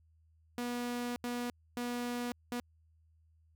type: tone bursts at uneven times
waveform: sawtooth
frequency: 242.5 Hz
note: B3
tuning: 31 cents flat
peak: -31 dBFS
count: 4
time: 0.58-1.16 / 1.24-1.5 / 1.77-2.32 / 2.52-2.6 s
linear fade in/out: 0 ms
effects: added 80 Hz sine -64 dBFS peak until 3.55 s